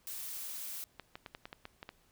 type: noise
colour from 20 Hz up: blue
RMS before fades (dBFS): -42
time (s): 0.07-0.84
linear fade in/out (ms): 0
type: clicks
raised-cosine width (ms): 0.3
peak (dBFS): -28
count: 9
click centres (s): 0.997 / 1.155 / 1.262 / 1.349 / 1.455 / 1.529 / 1.654 / 1.829 / 1.891
effects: pink hiss -69 dBFS RMS until 2.11 s